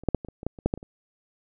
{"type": "clicks", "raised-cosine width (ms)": 2, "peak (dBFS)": [-29, -7, -8, -23, -26, -25, -13, -29, -8, -11, -25, -28], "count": 12, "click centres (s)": [0.036, 0.087, 0.147, 0.248, 0.286, 0.431, 0.466, 0.588, 0.66, 0.739, 0.776, 0.829], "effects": []}